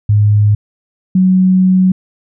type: tone pair in turn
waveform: sine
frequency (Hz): 104.4 / 186.02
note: G#2 / F#3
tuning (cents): +10 / +10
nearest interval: minor seventh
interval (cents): 1000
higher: second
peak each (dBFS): -6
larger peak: neither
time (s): 0.09-0.55 / 1.15-1.92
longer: second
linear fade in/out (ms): 5
effects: none